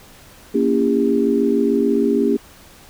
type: chord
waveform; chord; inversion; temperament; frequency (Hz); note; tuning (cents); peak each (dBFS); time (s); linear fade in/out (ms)
sine; A# diminished seventh; none; just; 233.1 / 279.7 / 335.6 / 402.8; A#3 / C#4 / E4 / G4; 0 / +16 / +31 / +47; -19 / -19 / -24 / -18; 0.54-2.37; 10
effects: pink hiss -45 dBFS RMS until 2.89 s